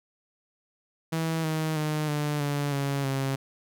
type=tone with pitch steps; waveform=sawtooth; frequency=162.3 / 157.5 / 152.84 / 148.31 / 143.93 / 139.67 / 135.53 Hz; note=E3 / D#3 / D#3 / D3 / D3 / C#3 / C#3; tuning=-27 / +21 / -31 / +17 / -35 / +13 / -39 cents; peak=-22 dBFS; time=1.12-3.36 s; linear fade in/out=10 ms; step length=320 ms; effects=none